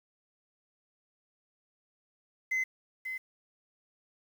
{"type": "tone with echo", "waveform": "sine", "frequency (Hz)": 2050, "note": "C7", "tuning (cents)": -36, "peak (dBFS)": -25, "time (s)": [2.51, 2.64], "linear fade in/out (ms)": 10, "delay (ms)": 540, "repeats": 1, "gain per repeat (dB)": -9, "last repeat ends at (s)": 3.18, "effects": ["tanh soft clip ceiling -26 dBFS", "9-bit"]}